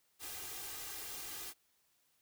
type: noise with comb filter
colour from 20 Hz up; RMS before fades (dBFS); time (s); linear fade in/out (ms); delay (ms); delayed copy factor
white; -45; 0.19-1.54; 50; 2.5; +0.6
effects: white hiss -75 dBFS RMS until 2.21 s